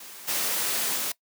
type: noise with level steps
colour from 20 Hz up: white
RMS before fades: -43 / -27 / -29 dBFS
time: 0-1.12 s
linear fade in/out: 5 ms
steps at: 0.27 / 0.95 s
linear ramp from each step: 20 ms
effects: noise-tail reverb RT60 0.1 s tail -21 dB re dry + high-pass 200 Hz 12 dB/octave